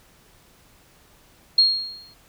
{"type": "tone with exponential decay", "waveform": "sine", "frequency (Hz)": 4260, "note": "C8", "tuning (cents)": 30, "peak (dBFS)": -10, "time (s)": [1.58, 2.14], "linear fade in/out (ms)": 5, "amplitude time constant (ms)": 120, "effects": ["pink hiss -55 dBFS RMS until 2.28 s"]}